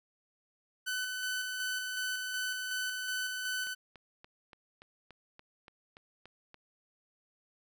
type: tone with tremolo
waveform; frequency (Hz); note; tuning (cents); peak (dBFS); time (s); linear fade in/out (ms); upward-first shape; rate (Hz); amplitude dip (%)
sawtooth; 1506; F#6; +30; -29; 0.86-3.75; 20; square; 2.7; 30
type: click train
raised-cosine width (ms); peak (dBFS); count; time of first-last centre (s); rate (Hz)
0.3; -35; 11; 3.67-6.544; 3.48
effects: none